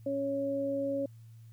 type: tone pair together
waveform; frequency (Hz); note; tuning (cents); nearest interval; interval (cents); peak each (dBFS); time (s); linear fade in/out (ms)
sine; 277.2 / 554.4; C#4 / C#5; 0 / 0; octave; 1200; -34 / -31; 0.06-1.06; 5
effects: added 113 Hz sine -49 dBFS peak until 1.52 s + white hiss -71 dBFS RMS until 1.52 s